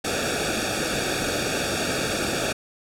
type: noise with comb filter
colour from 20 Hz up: pink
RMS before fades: -25 dBFS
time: 0.04-2.53 s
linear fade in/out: 10 ms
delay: 0.98 ms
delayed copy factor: -0.95
effects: low-pass 9000 Hz 12 dB/octave